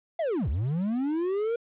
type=linear two-way sweep; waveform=triangle; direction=down then up; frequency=698.5 to 61.74 to 478 Hz; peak=-23 dBFS; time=0.19-1.56 s; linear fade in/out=5 ms; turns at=0.49 s; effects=resampled to 8000 Hz + 10-bit